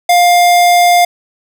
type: tone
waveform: square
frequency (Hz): 704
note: F5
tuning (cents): +14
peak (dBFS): -6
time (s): 0.09-1.05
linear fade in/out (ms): 5
effects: none